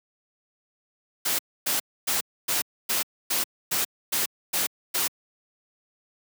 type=noise bursts; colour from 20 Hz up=white; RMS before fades=-25 dBFS; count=10; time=1.25-5.08 s; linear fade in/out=10 ms; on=140 ms; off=270 ms; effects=high-pass 150 Hz 12 dB/octave